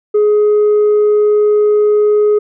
sine tone with tanh clipping, 419.4 Hz, G#4, 17 cents sharp, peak -8 dBFS, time 0.14-2.39 s, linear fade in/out 10 ms, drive 1 dB, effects none

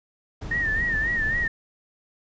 brown noise, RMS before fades -32 dBFS, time 0.41-1.48 s, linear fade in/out 10 ms
sine tone with vibrato, 1828 Hz, A#6, 34 cents flat, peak -22 dBFS, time 0.51-1.48 s, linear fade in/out 5 ms, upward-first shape sine, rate 3.7 Hz, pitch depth 84 cents each way
effects resampled to 16000 Hz

